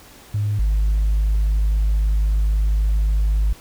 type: tone pair in turn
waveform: sine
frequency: 103.83 / 51.91 Hz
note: G#2 / G#1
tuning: 0 / 0 cents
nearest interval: octave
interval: 1200 cents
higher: first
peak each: -17 / -13 dBFS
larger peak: second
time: 0.34-0.59 / 0.59-3.53 s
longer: second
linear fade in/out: 5 ms
effects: tanh soft clip ceiling -13 dBFS + pink hiss -45 dBFS RMS until 3.6 s